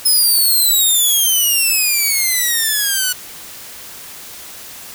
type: exponential sweep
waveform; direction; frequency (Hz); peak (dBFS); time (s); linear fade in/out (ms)
5% pulse; down; 5170 to 1468; -4; 0.05-3.13; 10
effects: white hiss -34 dBFS RMS until 4.94 s